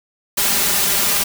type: noise with comb filter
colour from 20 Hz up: white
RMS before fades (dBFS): -17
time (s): 0.37-1.24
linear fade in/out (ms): 10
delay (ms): 5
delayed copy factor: +0.75
effects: none